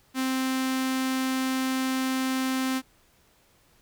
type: tone with notch filter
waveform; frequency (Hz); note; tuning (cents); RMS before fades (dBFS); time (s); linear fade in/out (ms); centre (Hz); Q
sawtooth; 261.6; C4; 0; -27; 0.14-2.82; 50; 590; 1.2
effects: pink hiss -62 dBFS RMS until 3.81 s